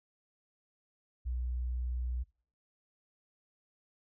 sine tone, 61.5 Hz, B1, 7 cents flat, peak -32 dBFS, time 1.25-2.24 s, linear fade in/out 20 ms, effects noise-tail reverb RT60 0.5 s tail -25 dB re dry

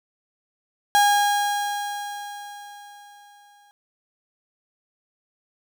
35% pulse tone with exponential decay, 818 Hz, G#5, 26 cents flat, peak -12 dBFS, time 0.95-3.71 s, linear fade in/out 0 ms, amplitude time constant 600 ms, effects none

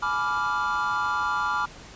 triangle chord, G# diminished seventh, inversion none, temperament equal with one note detuned, 847.6 / 987.8 / 1174.7 / 1396.9 Hz, G#5 / B5 / D6 / F6, +35 / 0 / 0 / 0 cents, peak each -30 / -28 / -26 / -26 dBFS, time 0.02-1.66 s, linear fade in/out 10 ms, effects pink hiss -45 dBFS RMS until 1.95 s + resampled to 16000 Hz

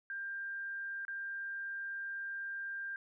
sine tone with dropouts, 1592 Hz, G6, 26 cents sharp, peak -38 dBFS, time 0.1-2.96 s, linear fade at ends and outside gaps 1 ms, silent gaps 1.051-1.081 s, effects none

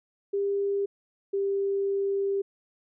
sine tone pair in turn, 399.5 / 395.4 Hz, G4 / G4, +33 / +15 cents, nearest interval unison, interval 18 cents, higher first, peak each -24 dBFS, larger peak neither, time 0.33-0.86 / 1.33-2.42 s, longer second, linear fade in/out 10 ms, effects none

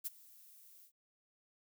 violet noise with ADSR envelope, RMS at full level -37 dBFS, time 0.04-0.92 s, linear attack 24 ms, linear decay 23 ms, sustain -23 dB, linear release 83 ms, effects none

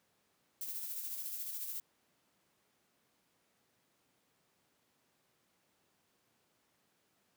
violet noise with tremolo, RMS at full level -40 dBFS, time 0.61-1.8 s, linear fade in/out 2 ms, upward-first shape sine, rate 14 Hz, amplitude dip 40%, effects pink hiss -75 dBFS RMS until 7.36 s + high-pass 150 Hz 12 dB/octave

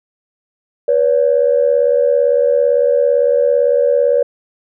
sine tone pair together, 488.3 / 566.1 Hz, B4 / C#5, -20 / +36 cents, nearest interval minor third, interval 256 cents, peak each -12 dBFS, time 0.88-4.23 s, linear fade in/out 5 ms, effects tanh soft clip ceiling -2 dBFS

